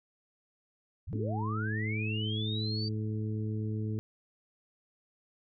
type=linear sweep; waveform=sine; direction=up; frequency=47.77 to 4666 Hz; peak=-36 dBFS; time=1.07-2.89 s; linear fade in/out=10 ms
type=harmonic tone; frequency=108 Hz; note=A2; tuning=32 cents flat; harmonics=1 / 2 / 3 / 4; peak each=-32 / -38 / -42 / -44 dBFS; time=1.13-3.99 s; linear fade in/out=0 ms
effects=none